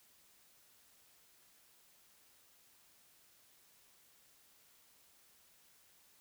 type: silence
effects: white hiss -67 dBFS RMS until 6.2 s